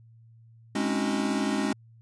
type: tone cluster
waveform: square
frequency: 208.3 / 266 / 283.8 / 317.2 / 372.6 Hz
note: G#3 / C4 / C#4 / D#4 / F#4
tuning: +5 / +29 / +41 / +33 / +12 cents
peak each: -30 / -32 / -32 / -35 / -36 dBFS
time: 0.75-1.73 s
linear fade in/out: 5 ms
effects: added 114 Hz sine -51 dBFS peak until 2.01 s + resampled to 22050 Hz